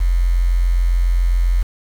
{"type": "tone with quantisation", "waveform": "sine", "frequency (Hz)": 43.65, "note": "F1", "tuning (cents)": 0, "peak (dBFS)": -12, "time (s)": [0, 1.63], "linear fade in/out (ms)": 10, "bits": 6, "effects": []}